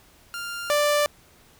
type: tone pair in turn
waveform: sawtooth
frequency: 1396.9 / 588.6 Hz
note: F6 / D5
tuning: 0 / +4 cents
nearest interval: octave + minor third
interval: 1496 cents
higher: first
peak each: -27 / -15 dBFS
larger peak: second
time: 0.34-0.7 / 0.7-1.06 s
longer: neither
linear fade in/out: 0 ms
effects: pink hiss -55 dBFS RMS until 1.59 s